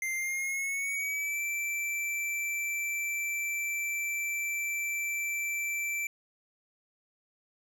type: tone with pitch glide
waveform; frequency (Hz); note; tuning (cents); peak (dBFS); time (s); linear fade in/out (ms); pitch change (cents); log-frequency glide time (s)
square; 2093 to 2336; C7 to D7; 0 to -10; -31; 0.02-6.07; 2; +190; 0.15-1.41
effects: none